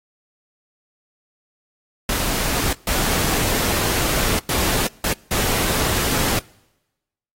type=noise bursts at uneven times; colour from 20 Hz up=pink; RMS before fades=-21 dBFS; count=5; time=2.09-2.73 / 2.87-4.39 / 4.49-4.87 / 5.04-5.13 / 5.31-6.39 s; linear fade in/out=2 ms; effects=noise-tail reverb RT60 1.0 s tail -25 dB re dry + AAC 48 kbps